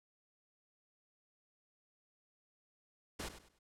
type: noise with echo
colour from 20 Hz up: pink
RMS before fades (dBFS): -42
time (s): 3.19-3.29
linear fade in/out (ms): 10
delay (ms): 100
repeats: 3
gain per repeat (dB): -11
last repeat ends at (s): 3.59
effects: low-pass 10000 Hz 12 dB/octave